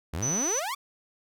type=exponential sweep; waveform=sawtooth; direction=up; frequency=70.7 to 1200 Hz; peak=-26 dBFS; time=0.13-0.75 s; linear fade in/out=10 ms
type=tone; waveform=sine; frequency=6000 Hz; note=F#8; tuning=23 cents sharp; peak=-26 dBFS; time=0.22-0.6 s; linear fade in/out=10 ms
effects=none